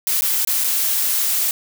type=noise with dropouts; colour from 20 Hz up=blue; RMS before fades=-19 dBFS; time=0.07-1.51 s; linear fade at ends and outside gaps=1 ms; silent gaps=0.21-0.22 / 0.449-0.473 / 0.639-0.643 s; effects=none